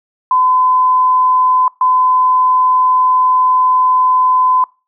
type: tone bursts at uneven times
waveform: sine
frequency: 1016 Hz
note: B5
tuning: 49 cents sharp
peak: -8 dBFS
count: 2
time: 0.31-1.68 / 1.81-4.64 s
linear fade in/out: 2 ms
effects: noise-tail reverb RT60 0.3 s tail -24 dB re dry